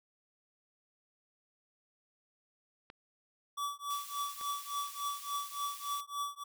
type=clicks; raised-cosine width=0.3 ms; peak=-32 dBFS; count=2; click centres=2.901 / 4.412 s
type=tone with tremolo; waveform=square; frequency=1149 Hz; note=D6; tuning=38 cents flat; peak=-33 dBFS; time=3.57-6.44 s; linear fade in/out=10 ms; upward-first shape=triangle; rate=3.5 Hz; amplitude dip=100%
type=high-pass noise; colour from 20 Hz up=white; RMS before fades=-48 dBFS; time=3.9-6.01 s; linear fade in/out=5 ms; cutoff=2400 Hz; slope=12 dB/octave
effects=none